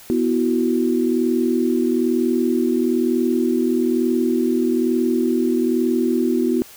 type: chord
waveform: sine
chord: B suspended fourth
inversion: none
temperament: just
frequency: 246.9 / 329.3 / 370.4 Hz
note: B3 / E4 / F#4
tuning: 0 / -2 / +2 cents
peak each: -19 / -21 / -21 dBFS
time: 0.1-6.62 s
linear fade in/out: 0 ms
effects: white hiss -43 dBFS RMS until 6.76 s